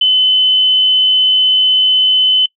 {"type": "tone", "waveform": "sine", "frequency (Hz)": 3032, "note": "F#7", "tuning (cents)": 42, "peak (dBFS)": -7, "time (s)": [0.01, 2.46], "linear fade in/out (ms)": 5, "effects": ["noise-tail reverb RT60 0.1 s tail -21 dB re dry"]}